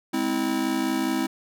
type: chord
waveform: square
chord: Ab augmented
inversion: none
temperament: just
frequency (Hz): 207.7 / 259.6 / 324.5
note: Ab3 / C4 / E4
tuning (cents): 0 / -13 / -27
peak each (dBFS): -32 / -27 / -27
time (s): 0.13-1.27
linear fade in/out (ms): 10
effects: none